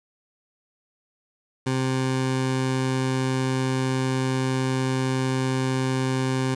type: tone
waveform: 20% pulse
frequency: 130.81 Hz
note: C3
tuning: in tune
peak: -17 dBFS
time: 1.66-6.55 s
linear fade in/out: 10 ms
effects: resampled to 22050 Hz + 8-bit